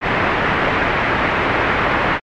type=low-pass noise; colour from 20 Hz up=white; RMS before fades=-17 dBFS; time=0.01-2.2 s; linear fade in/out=50 ms; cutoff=2100 Hz; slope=24 dB/octave; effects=MP3 64 kbps